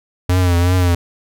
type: tone with vibrato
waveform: square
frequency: 89 Hz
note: F2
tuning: 33 cents sharp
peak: -12 dBFS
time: 0.29-0.95 s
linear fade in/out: 5 ms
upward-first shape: triangle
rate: 2.7 Hz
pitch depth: 70 cents each way
effects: none